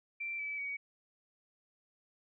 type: tone with pitch steps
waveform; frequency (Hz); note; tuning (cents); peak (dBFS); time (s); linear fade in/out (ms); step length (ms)
sine; 2349 / 2302 / 2256; D7 / D7 / C#7; 0 / -35 / +30; -36; 0.2-0.77; 10; 190
effects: none